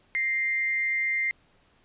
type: tone pair together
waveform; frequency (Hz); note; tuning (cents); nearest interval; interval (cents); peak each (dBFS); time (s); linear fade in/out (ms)
sine; 1864.7 / 2097; A#6 / C7; 0 / +3; major second; 203; -35 / -24; 0.15-1.31; 0
effects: pink hiss -63 dBFS RMS until 1.84 s + resampled to 8000 Hz